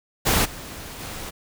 pink noise with level steps, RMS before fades -19 / -37 / -34 dBFS, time 0.25-1.31 s, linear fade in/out 20 ms, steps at 0.44 / 0.99 s, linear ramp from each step 20 ms, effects none

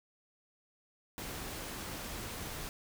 pink noise, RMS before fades -42 dBFS, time 1.18-2.69 s, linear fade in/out 0 ms, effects none

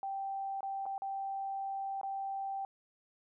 sine tone with dropouts, 782 Hz, G5, 4 cents flat, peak -35 dBFS, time 0.03-2.65 s, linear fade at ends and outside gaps 1 ms, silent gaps 0.607-0.63 / 0.856-0.863 / 0.98-1.02 / 2.013-2.032 s, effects none

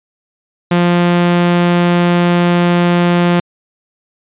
sawtooth tone, 174.61 Hz, F3, in tune, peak -5 dBFS, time 0.71-3.4 s, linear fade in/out 5 ms, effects resampled to 8000 Hz

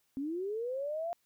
sine linear sweep, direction up, 261.6 to 698.5 Hz, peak -33 dBFS, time 0.17-1.13 s, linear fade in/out 0 ms, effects white hiss -75 dBFS RMS until 1.25 s

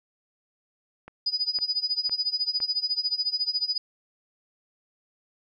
click train, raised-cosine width 0.5 ms, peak -27 dBFS, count 4, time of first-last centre 1.08-2.603 s, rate 1.97 Hz
sine tone with tremolo, 4953 Hz, D#8, 9 cents flat, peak -21 dBFS, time 1.26-3.78 s, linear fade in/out 5 ms, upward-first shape sine, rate 14 Hz, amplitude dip 90%
effects none

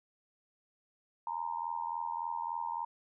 sine tone with amplitude modulation, 932.3 Hz, A#5, in tune, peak -30 dBFS, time 1.27-2.85 s, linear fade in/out 2 ms, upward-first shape sine, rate 83.5 Hz, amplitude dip 90%, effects none

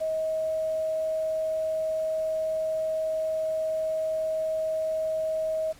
sine tone with quantisation, 634 Hz, D#5, 32 cents sharp, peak -25 dBFS, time 0-5.73 s, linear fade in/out 20 ms, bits 8, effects pink hiss -53 dBFS RMS until 5.79 s + low-pass 12000 Hz 12 dB/octave

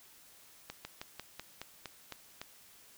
slowing click train, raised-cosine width 0.2 ms, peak -24 dBFS, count 9, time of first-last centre 0.7-2.415 s, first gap 150 ms, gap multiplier 1.1, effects white hiss -59 dBFS RMS until 2.97 s

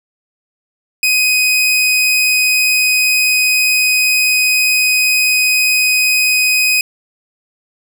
sawtooth tone, 2507 Hz, D#7, 12 cents sharp, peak -7 dBFS, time 1.03-6.81 s, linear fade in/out 2 ms, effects none

